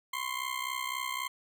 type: ring-modulated tone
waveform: 20% pulse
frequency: 1052 Hz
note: C6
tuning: 9 cents sharp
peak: -25 dBFS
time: 0.13-1.28 s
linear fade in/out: 5 ms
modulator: 31.9 Hz
effects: none